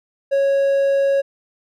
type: tone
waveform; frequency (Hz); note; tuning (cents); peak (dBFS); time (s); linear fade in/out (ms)
triangle; 552; C#5; -7; -12; 0.31-1.22; 20
effects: none

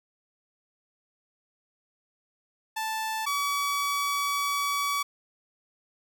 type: tone pair in turn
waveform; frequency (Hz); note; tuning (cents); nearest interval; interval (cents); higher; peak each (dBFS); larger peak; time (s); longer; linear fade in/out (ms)
sawtooth; 880 / 1139.4; A5 / C#6; 0 / +47; major third; 447; second; -25 / -22; second; 2.76-3.26 / 3.26-5.03; second; 10
effects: none

